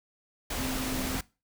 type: tone in noise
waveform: sine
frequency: 259.6 Hz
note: C4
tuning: 13 cents flat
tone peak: -34 dBFS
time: 0.58-1.18 s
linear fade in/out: 5 ms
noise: pink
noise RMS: -33 dBFS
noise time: 0.5-1.21 s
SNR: -4 dB
effects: noise-tail reverb RT60 0.3 s tail -22 dB re dry